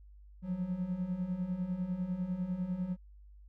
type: beating tone pair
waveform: triangle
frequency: 174.61 / 184.61 Hz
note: F3 / F#3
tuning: 0 / -4 cents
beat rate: 10 Hz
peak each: -37 / -32 dBFS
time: 0.42-2.97 s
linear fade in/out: 50 ms
effects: added 50 Hz sine -52 dBFS peak until 3.48 s